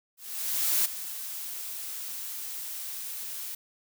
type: noise with ADSR envelope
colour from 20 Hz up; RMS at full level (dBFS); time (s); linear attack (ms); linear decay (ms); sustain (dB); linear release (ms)
blue; -24; 0.17-3.55; 680; 12; -13; 5
effects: none